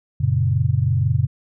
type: chord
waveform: sine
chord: F# major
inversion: none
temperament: equal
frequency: 92.5 / 116.54 / 138.59 Hz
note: F#2 / A#2 / C#3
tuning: 0 / 0 / 0 cents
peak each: -21 / -19 / -20 dBFS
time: 0.2-1.27 s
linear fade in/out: 10 ms
effects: none